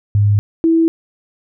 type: tone pair in turn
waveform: sine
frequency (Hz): 102.8 / 327.9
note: G#2 / E4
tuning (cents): -17 / -9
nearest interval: octave + minor sixth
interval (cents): 2008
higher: second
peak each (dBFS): -9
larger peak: neither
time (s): 0.15-0.39 / 0.64-0.88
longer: neither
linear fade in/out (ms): 0
effects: none